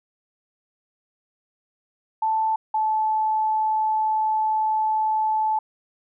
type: tone pair in turn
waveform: sine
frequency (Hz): 880 / 868.9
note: A5 / A5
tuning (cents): 0 / -22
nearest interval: unison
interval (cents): 22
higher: first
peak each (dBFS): -19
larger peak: neither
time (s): 2.22-2.56 / 2.74-5.59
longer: second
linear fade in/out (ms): 5
effects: none